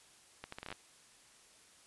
accelerating click train, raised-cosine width 0.3 ms, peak -27 dBFS, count 9, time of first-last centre 0.44-0.726 s, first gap 84 ms, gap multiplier 0.73, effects white hiss -62 dBFS RMS until 1.86 s + resampled to 24000 Hz

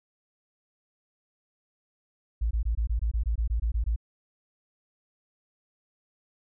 sine tone bursts, 55.9 Hz, A1, 28 cents sharp, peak -23 dBFS, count 13, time 2.41-3.962 s, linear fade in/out 10 ms, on 100 ms, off 21 ms, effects none

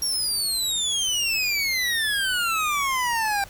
25% pulse exponential sweep, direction down, 5630 to 784 Hz, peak -18 dBFS, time 0.02-3.44 s, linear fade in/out 2 ms, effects added 50 Hz sine -52 dBFS peak until 3.49 s + pink hiss -46 dBFS RMS until 3.49 s

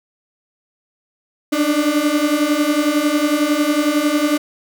35% pulse beating tone pair, 290 / 301 Hz, D4 / D4, -22 / +43 cents, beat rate 11 Hz, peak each -17 / -15 dBFS, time 1.52-4.38 s, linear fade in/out 10 ms, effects none

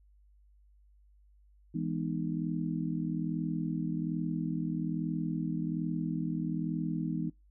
sine chord, E major seventh, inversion none, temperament just, 164.81 / 206 / 247.2 / 309 Hz, E3 / G#3 / B3 / D#4, 0 / -14 / +2 / -12 cents, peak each -34 / -38 / -37 / -37 dBFS, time 1.74-7.3 s, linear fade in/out 10 ms, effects noise-tail reverb RT60 0.2 s tail -24 dB re dry + added 50 Hz sine -59 dBFS peak until 7.5 s

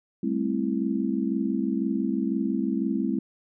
sine chord, A minor seventh, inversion third, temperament just, 198 / 220 / 264 / 330 Hz, G3 / A3 / C4 / E4, +18 / 0 / +16 / +2 cents, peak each -29 / -29 / -28 / -30 dBFS, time 0.23-3.19 s, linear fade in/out 5 ms, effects none

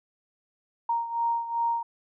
sine beating tone pair, 931 / 933.6 Hz, A#5 / A#5, -2 / +2 cents, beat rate 2.6 Hz, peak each -26 / -31 dBFS, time 0.89-1.83 s, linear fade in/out 5 ms, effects none

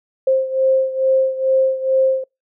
sine beating tone pair, 527 / 529.3 Hz, C5 / C5, +12 / +20 cents, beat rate 2.3 Hz, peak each -15 / -19 dBFS, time 0.27-2.24 s, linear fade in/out 5 ms, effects noise-tail reverb RT60 0.2 s tail -26 dB re dry

